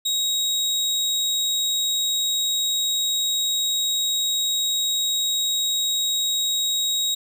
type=tone; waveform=30% pulse; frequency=3792 Hz; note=A#7; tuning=29 cents sharp; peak=-18 dBFS; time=0.05-7.15 s; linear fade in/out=10 ms; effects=none